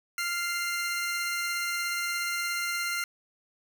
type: tone pair together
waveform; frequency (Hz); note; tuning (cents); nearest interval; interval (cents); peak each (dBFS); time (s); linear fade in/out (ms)
sawtooth; 1389.7 / 2093; F6 / C7; -9 / 0; perfect fifth; 709; -28; 0.18-3.04; 2
effects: none